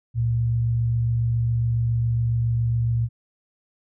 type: tone pair together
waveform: sine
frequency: 69.3 / 116.54 Hz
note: C#2 / A#2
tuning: 0 / 0 cents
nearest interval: major sixth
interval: 900 cents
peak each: -31 / -19 dBFS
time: 0.14-3.09 s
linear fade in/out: 50 ms
effects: none